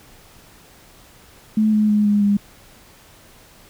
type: tone with pitch steps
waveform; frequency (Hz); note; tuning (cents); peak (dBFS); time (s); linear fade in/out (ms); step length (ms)
sine; 216 / 212.7 / 209.4 / 206.1 / 202.9; A3 / G#3 / G#3 / G#3 / G#3; -32 / +42 / +15 / -13 / -40; -13; 1.57-2.37; 5; 160
effects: pink hiss -48 dBFS RMS until 3.69 s